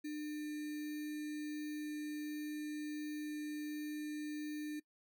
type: tone with sample-and-hold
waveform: sine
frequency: 300.7 Hz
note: D4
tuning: 41 cents sharp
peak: -39 dBFS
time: 0.04-4.8 s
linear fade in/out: 10 ms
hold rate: 2100 Hz
effects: noise-tail reverb RT60 0.1 s tail -23 dB re dry